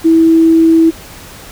sine tone, 326.3 Hz, E4, 18 cents flat, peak -4 dBFS, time 0.04-0.91 s, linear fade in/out 20 ms, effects pink hiss -33 dBFS RMS until 1.51 s

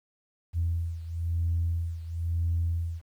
sine beating tone pair, 83.9 / 84.9 Hz, E2 / F2, +31 / -48 cents, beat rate 1 Hz, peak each -27 / -31 dBFS, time 0.53-3.02 s, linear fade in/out 50 ms, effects tanh soft clip ceiling -19 dBFS + 10-bit

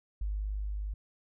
sine tone with level ramp, 51 Hz, G#1, 31 cents flat, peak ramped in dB -30 to -33 dBFS, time 0.21-0.94 s, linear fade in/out 5 ms, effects none

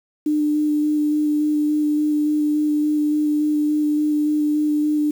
sine tone with vibrato, 300 Hz, D4, 37 cents sharp, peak -16 dBFS, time 0.26-5.11 s, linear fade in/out 5 ms, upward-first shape square, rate 3.5 Hz, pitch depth 9 cents each way, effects 7-bit

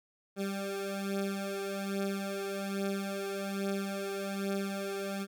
20% pulse beating tone pair, 196.5 / 197.7 Hz, G3 / G3, +4 / +15 cents, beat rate 1.2 Hz, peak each -30 / -33 dBFS, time 0.36-5.27 s, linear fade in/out 50 ms, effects none

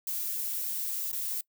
violet noise with dropouts, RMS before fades -33 dBFS, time 0.07-1.41 s, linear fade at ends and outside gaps 2 ms, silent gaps 1.116-1.128 s, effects noise-tail reverb RT60 0.1 s tail -24 dB re dry

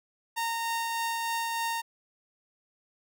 sawtooth tone with tremolo, 921 Hz, A#5, 21 cents flat, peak -24 dBFS, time 0.36-1.82 s, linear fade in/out 20 ms, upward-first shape triangle, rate 3.3 Hz, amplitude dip 25%, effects none

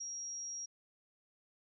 sine tone, 5650 Hz, F8, 19 cents sharp, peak -40 dBFS, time 0-0.66 s, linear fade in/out 10 ms, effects none

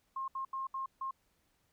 sine tone bursts at uneven times, 1068 Hz, C6, 35 cents sharp, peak -35 dBFS, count 5, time 0.16-0.28 / 0.35-0.45 / 0.53-0.67 / 0.74-0.86 / 1.01-1.11 s, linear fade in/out 5 ms, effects pink hiss -75 dBFS RMS until 1.72 s

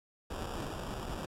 pink noise with sample-and-hold, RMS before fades -39 dBFS, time 0.3-1.26 s, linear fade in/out 10 ms, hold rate 2100 Hz, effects low-pass 12000 Hz 12 dB/octave

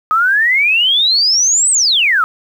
sine exponential two-way sweep, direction up then down, 1244.5 to 8372 to 1244.5 Hz, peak -9 dBFS, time 0.11-2.24 s, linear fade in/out 0 ms, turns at 1.71 s, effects 7-bit

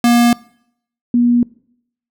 square / sine tone pair in turn, 238.2 / 240.6 Hz, A#3 / B3, +38 / -45 cents, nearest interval unison, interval 17 cents, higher second, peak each -9 dBFS, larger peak neither, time 0.04-0.33 / 1.14-1.43 s, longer neither, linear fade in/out 2 ms, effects noise-tail reverb RT60 0.7 s tail -23 dB re dry

